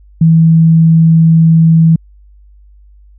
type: tone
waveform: sine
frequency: 162.8 Hz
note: E3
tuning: 21 cents flat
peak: -3 dBFS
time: 0.21-1.96 s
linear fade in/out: 5 ms
effects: added 50 Hz sine -38 dBFS peak until 3.18 s